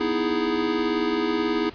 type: chord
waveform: square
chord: E major seventh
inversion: second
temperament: equal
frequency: 246.9 / 311.1 / 329.6 / 415.3 Hz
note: B3 / D#4 / E4 / G#4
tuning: 0 / 0 / 0 / 0 cents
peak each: -30 / -29 / -27 / -27 dBFS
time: 0-1.7 s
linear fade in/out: 10 ms
effects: pink hiss -45 dBFS RMS until 1.74 s + resampled to 11025 Hz